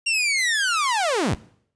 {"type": "linear sweep", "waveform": "sawtooth", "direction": "down", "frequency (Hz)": [2794, 51.91], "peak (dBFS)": -16, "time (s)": [0.06, 1.35], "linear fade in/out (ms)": 10, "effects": ["noise-tail reverb RT60 0.6 s tail -19 dB re dry", "resampled to 22050 Hz"]}